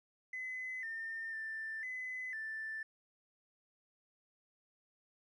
triangle tone with pitch steps, 2026 / 1808 / 1777 / 2019 / 1767 Hz, B6 / A6 / A6 / B6 / A6, +44 / +47 / +17 / +38 / +7 cents, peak -36 dBFS, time 0.33-2.83 s, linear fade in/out 5 ms, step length 500 ms, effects tanh soft clip ceiling -37 dBFS + resampled to 24000 Hz

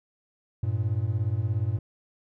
triangle beating tone pair, 98 / 115 Hz, G2 / A#2, 0 / -23 cents, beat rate 17 Hz, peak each -25 dBFS, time 0.63-1.79 s, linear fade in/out 5 ms, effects none

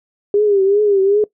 sine tone with vibrato, 402.6 Hz, G4, 46 cents sharp, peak -10 dBFS, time 0.34-1.24 s, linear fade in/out 2 ms, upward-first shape triangle, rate 2.6 Hz, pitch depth 100 cents each way, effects noise-tail reverb RT60 0.1 s tail -20 dB re dry

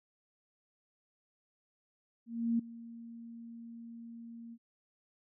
sine tone with ADSR envelope, 231.9 Hz, A#3, 9 cents flat, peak -26 dBFS, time 2.26-4.58 s, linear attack 330 ms, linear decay 7 ms, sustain -19 dB, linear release 52 ms, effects none

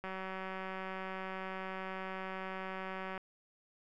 click train, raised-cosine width 0.5 ms, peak -27 dBFS, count 594, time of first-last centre 0.04-3.178 s, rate 189 Hz, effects none

